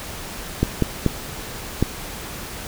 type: clicks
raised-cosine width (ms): 3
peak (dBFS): -3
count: 4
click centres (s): 0.63 / 0.823 / 1.063 / 1.826
effects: pink hiss -33 dBFS RMS until 2.67 s